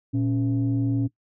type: tone pair together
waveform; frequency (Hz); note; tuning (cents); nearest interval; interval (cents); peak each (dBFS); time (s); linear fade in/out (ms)
sine; 116.54 / 277.2; A#2 / C#4; 0 / 0; octave + minor third; 1500; -22; 0.13-1.08; 20
effects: noise-tail reverb RT60 0.1 s tail -18 dB re dry + tanh soft clip ceiling -16 dBFS